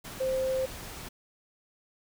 sine tone in noise, 523.3 Hz, C5, in tune, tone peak -26 dBFS, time 0.2-0.66 s, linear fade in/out 10 ms, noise pink, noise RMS -42 dBFS, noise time 0.04-1.09 s, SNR +13 dB, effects none

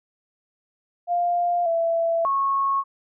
sine tone with pitch steps, 700 / 667 / 1097 Hz, F5 / E5 / C#6, +4 / +20 / -18 cents, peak -19 dBFS, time 1.07-2.84 s, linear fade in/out 50 ms, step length 590 ms, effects none

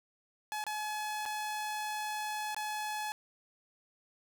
sawtooth tone with dropouts, 850 Hz, G#5, 40 cents sharp, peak -31 dBFS, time 0.52-3.12 s, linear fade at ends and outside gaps 0 ms, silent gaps 0.64-0.666 / 1.254-1.26 / 2.546-2.565 s, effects none

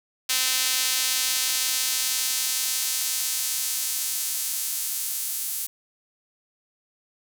sawtooth tone with high-pass filter sweep, 257.9 Hz, C4, 25 cents flat, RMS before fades -26 dBFS, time 0.29-5.67 s, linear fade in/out 10 ms, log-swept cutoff 3600 to 10000 Hz, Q 0.72, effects none

